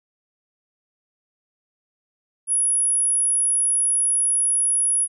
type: tone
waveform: sine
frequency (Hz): 10310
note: E9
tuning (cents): -40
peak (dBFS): -17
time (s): 2.47-5.08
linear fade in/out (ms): 50
effects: none